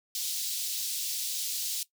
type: high-pass noise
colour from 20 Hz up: pink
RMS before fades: -33 dBFS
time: 0.15-1.83 s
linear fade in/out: 2 ms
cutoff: 3700 Hz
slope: 24 dB/octave
effects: noise-tail reverb RT60 0.1 s tail -17 dB re dry